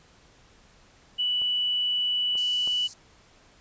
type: tone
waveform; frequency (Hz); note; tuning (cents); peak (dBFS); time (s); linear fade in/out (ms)
sine; 2960; F#7; 0; -23; 1.18-2.88; 20
type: clicks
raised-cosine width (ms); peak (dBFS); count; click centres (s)
1; -32 / -31 / -28; 3; 1.418 / 2.354 / 2.675
type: high-pass noise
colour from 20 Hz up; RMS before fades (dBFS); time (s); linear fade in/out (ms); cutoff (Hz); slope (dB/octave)
pink; -42; 2.37-2.94; 10; 4200; 96
effects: pink hiss -57 dBFS RMS until 3.6 s + resampled to 16000 Hz